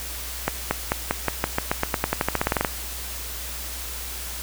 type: accelerating click train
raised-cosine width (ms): 0.5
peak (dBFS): -5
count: 21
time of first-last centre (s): 0.48-2.648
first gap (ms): 230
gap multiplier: 0.91
effects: added 60 Hz sine -36 dBFS peak until 4.42 s + white hiss -34 dBFS RMS until 4.42 s